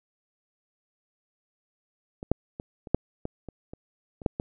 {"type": "clicks", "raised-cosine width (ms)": 2, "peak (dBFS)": [-23, -7, -22, -27, -6, -18, -25, -26, -28, -8, -16], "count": 11, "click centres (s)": [2.229, 2.316, 2.599, 2.872, 2.946, 3.254, 3.487, 3.735, 4.218, 4.262, 4.399], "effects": []}